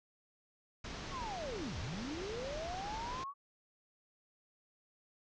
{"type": "low-pass noise", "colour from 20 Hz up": "pink", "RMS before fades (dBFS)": -45, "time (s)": [0.84, 3.24], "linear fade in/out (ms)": 5, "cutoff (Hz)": 6400, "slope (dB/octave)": 48}
{"type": "linear two-way sweep", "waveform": "sine", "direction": "down then up", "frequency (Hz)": [1144, 66.9, 1144], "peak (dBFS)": -40, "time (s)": [1.1, 3.34], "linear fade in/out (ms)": 50, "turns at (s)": 1.78}
{"effects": []}